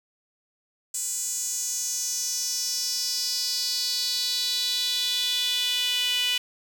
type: tone with high-pass filter sweep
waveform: sawtooth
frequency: 493.9 Hz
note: B4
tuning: in tune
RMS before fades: -27 dBFS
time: 0.94-6.38 s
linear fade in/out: 5 ms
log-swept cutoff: 7500 to 2900 Hz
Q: 4.8
effects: none